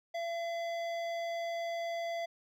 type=tone with hard clipping; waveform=sine; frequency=677 Hz; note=E5; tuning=46 cents sharp; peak=-36 dBFS; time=0.14-2.26 s; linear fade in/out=10 ms; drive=13 dB; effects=none